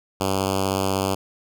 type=tone with notch filter; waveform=5% pulse; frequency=96.4 Hz; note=G2; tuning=28 cents flat; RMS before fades=-23 dBFS; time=0.2-1.15 s; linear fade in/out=10 ms; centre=1800 Hz; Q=1.1; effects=none